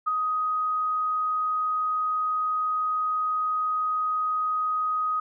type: tone with ADSR envelope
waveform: sine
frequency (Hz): 1253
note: D#6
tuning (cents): +12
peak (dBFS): -19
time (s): 0.06-5.2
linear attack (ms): 21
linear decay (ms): 6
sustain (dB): -4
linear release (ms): 5
effects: none